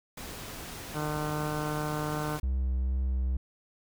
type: noise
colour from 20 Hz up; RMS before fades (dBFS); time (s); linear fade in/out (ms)
pink; -41; 0.17-2.4; 5
type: harmonic tone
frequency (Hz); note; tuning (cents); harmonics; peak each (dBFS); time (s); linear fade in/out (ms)
151.1; D3; +50; 1 / 2 / 3 / 4 / 5 / 6 / 7 / 8 / 9 / 10; -34 / -37 / -39 / -40 / -41 / -42 / -42 / -43 / -44 / -44; 0.93-2.4; 50
type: tone with vibrato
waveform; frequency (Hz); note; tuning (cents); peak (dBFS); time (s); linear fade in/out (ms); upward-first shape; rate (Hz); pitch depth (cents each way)
triangle; 64.5; C2; -24; -24; 2.43-3.37; 5; sine; 2.2; 17
effects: none